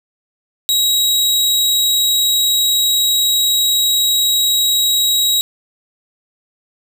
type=tone; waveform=sawtooth; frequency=3832 Hz; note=A#7; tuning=47 cents sharp; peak=-9 dBFS; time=0.69-5.41 s; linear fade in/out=0 ms; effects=none